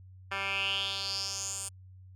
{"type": "tone with band-pass filter sweep", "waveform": "10% pulse", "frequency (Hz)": 196, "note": "G3", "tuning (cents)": 0, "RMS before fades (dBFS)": -34, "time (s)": [0.31, 1.69], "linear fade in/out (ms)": 10, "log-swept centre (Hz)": [1900, 8700], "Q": 5.2, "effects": ["added 93 Hz sine -49 dBFS peak until 2.15 s"]}